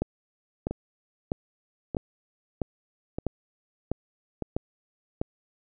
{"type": "two click trains", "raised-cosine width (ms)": 2, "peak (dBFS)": [-17, -13], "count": [4, 9], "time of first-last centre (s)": [[0.71, 4.423], [0.02, 5.215]], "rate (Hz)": [0.808, 1.54], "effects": []}